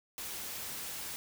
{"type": "noise", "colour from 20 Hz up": "white", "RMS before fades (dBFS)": -41, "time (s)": [0.18, 1.16], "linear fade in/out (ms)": 0, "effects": []}